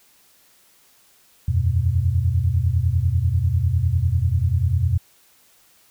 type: chord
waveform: sine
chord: E suspended second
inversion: none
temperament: equal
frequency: 82.41 / 92.5 / 123.47 Hz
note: E2 / F#2 / B2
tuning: 0 / 0 / 0 cents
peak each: -21 / -20 / -22 dBFS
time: 1.48-4.98 s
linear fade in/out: 5 ms
effects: white hiss -56 dBFS RMS until 5.9 s